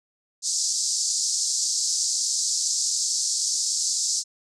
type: band-pass noise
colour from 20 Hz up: white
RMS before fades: -25 dBFS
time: 0.42-4.24 s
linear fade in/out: 50 ms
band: 4600 to 7900 Hz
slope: 48 dB/octave
effects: none